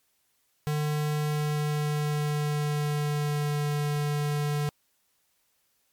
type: tone with pitch glide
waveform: square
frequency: 150 to 147.17 Hz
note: D3 to D3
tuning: +37 to +4 cents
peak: -26 dBFS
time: 0.67-4.69 s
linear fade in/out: 0 ms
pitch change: -33 cents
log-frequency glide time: 1.22-3.63 s
effects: white hiss -71 dBFS RMS until 5.92 s + MP3 96 kbps